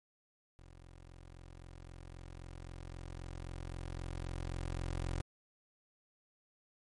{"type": "tone with level ramp", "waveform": "20% pulse", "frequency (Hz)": 43.8, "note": "F1", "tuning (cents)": 6, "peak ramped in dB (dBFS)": [-50, -30], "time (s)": [0.59, 5.21], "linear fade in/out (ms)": 0, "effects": ["MP3 48 kbps"]}